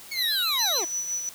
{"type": "linear sweep", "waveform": "25% pulse", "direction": "down", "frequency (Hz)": [2245, 310], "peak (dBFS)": -26, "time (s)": [0.11, 0.85], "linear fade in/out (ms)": 10}
{"type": "tone with vibrato", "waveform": "square", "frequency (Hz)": 3951, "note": "B7", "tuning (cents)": 0, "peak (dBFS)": -24, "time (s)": [0.15, 0.82], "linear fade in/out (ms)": 50, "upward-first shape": "sine", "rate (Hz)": 6.8, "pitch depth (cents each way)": 70}
{"type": "tone with tremolo", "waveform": "sine", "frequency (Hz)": 5940, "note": "F#8", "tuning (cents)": 6, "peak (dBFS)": -25, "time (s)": [0.59, 1.29], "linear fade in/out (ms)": 0, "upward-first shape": "sine", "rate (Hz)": 5.9, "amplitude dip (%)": 50}
{"effects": ["white hiss -45 dBFS RMS until 1.34 s"]}